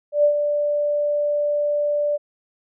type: tone with ADSR envelope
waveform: sine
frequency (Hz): 587.3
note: D5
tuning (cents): 0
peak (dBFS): -11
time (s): 0.12-2.18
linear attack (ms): 120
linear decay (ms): 89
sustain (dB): -7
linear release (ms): 27
effects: none